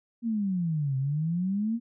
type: exponential two-way sweep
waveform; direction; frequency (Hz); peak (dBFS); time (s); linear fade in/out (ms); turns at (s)
sine; down then up; 238.7 to 130.81 to 238.7; -25; 0.22-1.8; 50; 0.97
effects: none